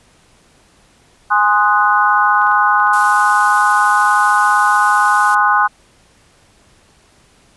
sine chord, Ab dominant seventh, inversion none, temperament equal, 830.6 / 1046.5 / 1244.5 / 1480 Hz, Ab5 / C6 / Eb6 / Gb6, 0 / 0 / 0 / 0 cents, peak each -15 dBFS, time 1.3-5.68 s, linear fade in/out 20 ms
clicks, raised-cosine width 0.3 ms, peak -25 dBFS, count 12, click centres 2.417 / 2.47 / 2.516 / 2.801 / 2.872 / 3.296 / 3.714 / 3.88 / 4.016 / 4.055 / 4.296 / 4.384 s
blue noise, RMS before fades -27 dBFS, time 2.93-5.35 s, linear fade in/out 5 ms
effects pink hiss -51 dBFS RMS until 7.56 s + resampled to 24000 Hz

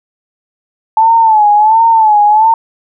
sine tone with vibrato, 871 Hz, A5, 18 cents flat, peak -4 dBFS, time 0.97-2.54 s, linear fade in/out 2 ms, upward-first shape sine, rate 1.4 Hz, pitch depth 88 cents each way, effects none

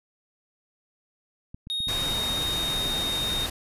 clicks, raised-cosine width 5 ms, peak -27 dBFS, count 11, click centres 1.545 / 1.671 / 1.804 / 1.873 / 2.109 / 2.186 / 2.384 / 2.418 / 2.704 / 2.768 / 2.964 s
triangle tone with pitch glide, 3729 to 3701 Hz, A#7 to A#7, 0 to -13 cents, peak -25 dBFS, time 1.7-3.46 s, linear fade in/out 0 ms, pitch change -13 cents, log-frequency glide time 1.93-3.24 s
pink noise, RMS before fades -32 dBFS, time 1.88-3.5 s, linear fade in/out 5 ms
effects resampled to 32000 Hz

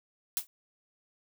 blue noise with exponential decay, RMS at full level -26 dBFS, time 0.37-0.47 s, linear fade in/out 0 ms, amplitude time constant 21 ms, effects none

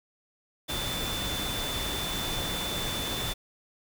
sine tone in noise, 3520 Hz, A7, in tune, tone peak -34 dBFS, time 0.68-3.34 s, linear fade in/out 20 ms, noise pink, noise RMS -33 dBFS, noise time 0.68-3.34 s, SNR -4 dB, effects none

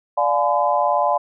sine chord, D diminished seventh, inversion none, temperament just, 587.3 / 704.8 / 845.8 / 1014.9 Hz, D5 / F5 / Ab5 / Cb6, 0 / +16 / +31 / +47 cents, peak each -21 dBFS, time 0.17-1.18 s, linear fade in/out 10 ms, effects none

